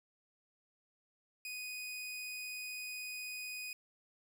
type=tone; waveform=sawtooth; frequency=2489 Hz; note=D#7; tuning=in tune; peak=-38 dBFS; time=1.45-3.73 s; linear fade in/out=2 ms; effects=none